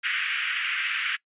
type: band-pass noise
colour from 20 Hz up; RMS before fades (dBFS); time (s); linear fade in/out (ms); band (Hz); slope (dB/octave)
white; -28; 0.03-1.17; 20; 1400 to 3000; 48
effects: noise-tail reverb RT60 0.1 s tail -22 dB re dry + resampled to 8000 Hz